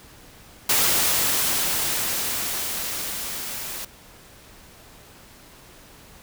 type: noise with level ramp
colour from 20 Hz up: white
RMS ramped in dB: -19 to -33 dBFS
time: 0.69-3.85 s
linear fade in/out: 5 ms
effects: pink hiss -48 dBFS RMS until 6.22 s